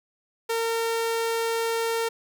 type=tone; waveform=sawtooth; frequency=457.2 Hz; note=A#4; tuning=34 cents flat; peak=-20 dBFS; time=0.49-2.09 s; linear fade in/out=10 ms; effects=none